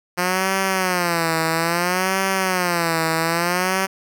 5% pulse tone with vibrato, 176.5 Hz, F3, 19 cents sharp, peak -7 dBFS, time 0.17-3.87 s, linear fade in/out 20 ms, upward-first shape sine, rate 0.6 Hz, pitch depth 150 cents each way, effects none

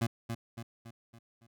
25% pulse tone with echo, 115.7 Hz, A#2, 13 cents flat, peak -24 dBFS, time 0.01-0.07 s, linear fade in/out 10 ms, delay 280 ms, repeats 5, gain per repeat -6 dB, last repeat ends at 1.47 s, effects none

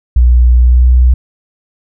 sine tone with pitch glide, 60.8 to 62.22 Hz, B1 to B1, -26 to +14 cents, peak -3 dBFS, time 0.16-1.14 s, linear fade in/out 5 ms, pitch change +40 cents, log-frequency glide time 0.58-0.87 s, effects none

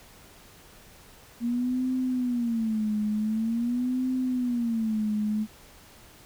sine tone with vibrato, 233.1 Hz, A#3, in tune, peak -24 dBFS, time 1.4-5.47 s, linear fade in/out 50 ms, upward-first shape sine, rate 0.46 Hz, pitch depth 170 cents each way, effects pink hiss -52 dBFS RMS until 6.25 s

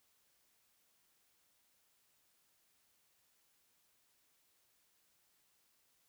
silence, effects white hiss -75 dBFS RMS until 6.08 s

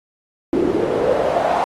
pink noise with band-pass filter sweep, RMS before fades -18 dBFS, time 0.53-1.64 s, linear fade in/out 0 ms, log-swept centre 320 to 800 Hz, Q 4.4, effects AAC 32 kbps

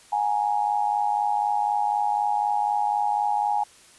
sine tone with amplitude modulation, 830.6 Hz, G#5, in tune, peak -17 dBFS, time 0.12-3.64 s, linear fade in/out 10 ms, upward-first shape sine, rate 104 Hz, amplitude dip 80%, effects white hiss -52 dBFS RMS until 3.98 s + resampled to 24000 Hz

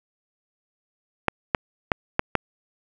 clicks, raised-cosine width 0.5 ms, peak -3 dBFS, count 5, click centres 1.283 / 1.548 / 1.918 / 2.194 / 2.353 s, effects none

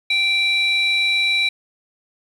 sine tone pair together, 2349 / 3924 Hz, D7 / B7, 0 / -12 cents, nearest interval major sixth, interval 888 cents, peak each -16 / -18 dBFS, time 0.1-1.49 s, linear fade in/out 5 ms, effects tanh soft clip ceiling -11 dBFS + 8-bit

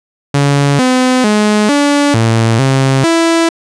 sawtooth tone with pitch steps, 141.7 / 254.8 / 210.9 / 287.8 / 113.5 / 134.1 / 331.4 Hz, C#3 / C4 / G#3 / D4 / A#2 / C3 / E4, +38 / -46 / +27 / -35 / -46 / +43 / +9 cents, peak -4 dBFS, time 0.34-3.49 s, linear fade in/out 5 ms, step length 450 ms, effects resampled to 22050 Hz

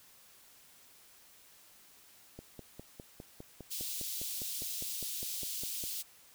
click train, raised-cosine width 2 ms, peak -32 dBFS, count 18, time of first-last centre 2.39-5.838 s, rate 4.93 Hz
white high-pass noise, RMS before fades -39 dBFS, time 3.7-6.03 s, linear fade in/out 20 ms, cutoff 3100 Hz, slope 24 dB/octave
effects white hiss -60 dBFS RMS until 6.34 s

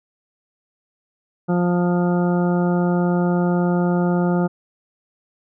harmonic tone, 176.3 Hz, F3, 17 cents sharp, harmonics 1 / 2 / 3 / 4 / 5 / 7 / 8, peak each -17 / -23 / -27 / -29 / -31 / -34 / -35 dBFS, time 1.48-4.48 s, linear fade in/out 20 ms, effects none

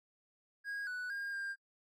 triangle tone with pitch steps, 1639 / 1483 / 1616 / 1599 Hz, G#6 / F#6 / G#6 / G6, -23 / +4 / -48 / +34 cents, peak -36 dBFS, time 0.64-1.56 s, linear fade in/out 50 ms, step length 230 ms, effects noise-tail reverb RT60 0.1 s tail -22 dB re dry

